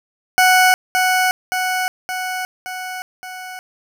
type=tone with echo; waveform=20% pulse; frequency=740 Hz; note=F#5; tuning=in tune; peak=-5 dBFS; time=0.38-0.74 s; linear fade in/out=0 ms; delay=570 ms; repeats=5; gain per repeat=-4 dB; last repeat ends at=3.59 s; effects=none